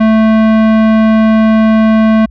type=tone with tanh clipping; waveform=sine; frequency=220 Hz; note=A3; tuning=in tune; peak=-7 dBFS; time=0-2.26 s; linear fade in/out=10 ms; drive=18 dB; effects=added 60 Hz sine -31 dBFS peak until 2.3 s